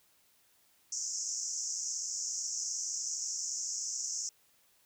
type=band-pass noise; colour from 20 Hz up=white; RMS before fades=-37 dBFS; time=0.92-4.29 s; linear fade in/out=2 ms; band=5400 to 7300 Hz; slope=96 dB/octave; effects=white hiss -68 dBFS RMS until 4.85 s